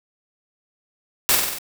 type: noise with echo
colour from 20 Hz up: white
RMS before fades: -17 dBFS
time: 1.29-1.35 s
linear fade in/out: 0 ms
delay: 47 ms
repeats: 5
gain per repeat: -3 dB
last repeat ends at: 1.585 s
effects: none

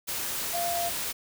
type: tone in noise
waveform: sine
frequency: 691 Hz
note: F5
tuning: 19 cents flat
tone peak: -28 dBFS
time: 0.53-0.9 s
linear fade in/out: 20 ms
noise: white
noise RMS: -32 dBFS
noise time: 0.07-1.13 s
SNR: +1 dB
effects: none

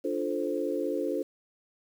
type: chord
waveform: sine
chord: D minor seventh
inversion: none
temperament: equal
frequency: 293.7 / 349.2 / 440 / 523.3 Hz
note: D4 / F4 / A4 / C5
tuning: 0 / 0 / 0 / 0 cents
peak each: -33 dBFS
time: 0.04-1.23 s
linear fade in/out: 10 ms
effects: 9-bit

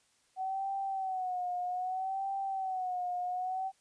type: tone with vibrato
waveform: sine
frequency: 749 Hz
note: F#5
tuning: 21 cents sharp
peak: -32 dBFS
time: 0.36-3.72 s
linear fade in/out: 50 ms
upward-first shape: sine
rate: 0.63 Hz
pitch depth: 77 cents each way
effects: white hiss -70 dBFS RMS until 3.8 s + resampled to 22050 Hz

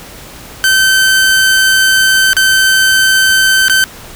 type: tone with dropouts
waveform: sawtooth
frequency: 1542 Hz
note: G6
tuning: 29 cents flat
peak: -3 dBFS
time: 0.64-3.84 s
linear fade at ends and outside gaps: 0 ms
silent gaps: 2.332-2.367 / 3.683-3.697 s
effects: pink hiss -32 dBFS RMS until 4.15 s

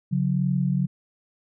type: tone pair together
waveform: sine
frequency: 140 / 182 Hz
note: C#3 / F#3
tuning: +18 / -28 cents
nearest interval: perfect fourth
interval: 454 cents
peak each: -23 dBFS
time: 0.11-0.87 s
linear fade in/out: 20 ms
effects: none

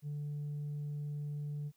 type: tone with tanh clipping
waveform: triangle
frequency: 146.83 Hz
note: D3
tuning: in tune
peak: -37 dBFS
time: 0.02-1.72 s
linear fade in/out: 50 ms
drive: 6 dB
effects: white hiss -75 dBFS RMS until 1.76 s

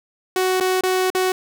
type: tone with dropouts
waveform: sawtooth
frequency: 371.8 Hz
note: F#4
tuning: 8 cents sharp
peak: -13 dBFS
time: 0.36-1.32 s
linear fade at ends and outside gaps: 2 ms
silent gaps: 0.601-0.608 / 0.809-0.835 / 1.102-1.149 s
effects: none

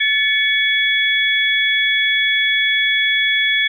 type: tone cluster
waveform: sine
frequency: 1739 / 2235 / 3381 Hz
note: A6 / C#7 / G#7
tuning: -21 / +14 / +30 cents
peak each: -18 dBFS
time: 0-3.68 s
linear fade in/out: 10 ms
effects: none

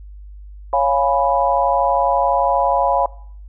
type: chord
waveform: sine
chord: C# dominant seventh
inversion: none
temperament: equal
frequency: 554.4 / 698.5 / 830.6 / 987.8 Hz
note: C#5 / E#5 / G#5 / B5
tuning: 0 / 0 / 0 / 0 cents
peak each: -19 dBFS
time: 0.73-3.06 s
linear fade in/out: 2 ms
effects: noise-tail reverb RT60 0.6 s tail -21 dB re dry + added 50 Hz sine -34 dBFS peak until 3.48 s

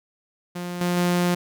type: tone with level steps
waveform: sawtooth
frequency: 176.6 Hz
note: F3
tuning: 20 cents sharp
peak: -25 / -17 / -15 dBFS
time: 0.55-1.35 s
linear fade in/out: 10 ms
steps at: 0.81 / 0.97 s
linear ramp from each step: 2 ms
effects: none

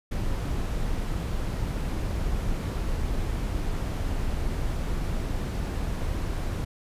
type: noise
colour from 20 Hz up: brown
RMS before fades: -28 dBFS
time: 0.11-6.65 s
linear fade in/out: 10 ms
effects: resampled to 32000 Hz

